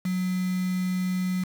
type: tone with quantisation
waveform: sine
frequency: 183.4 Hz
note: F#3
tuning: 15 cents flat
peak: -24 dBFS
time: 0.05-1.44 s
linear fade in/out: 5 ms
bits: 6
effects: none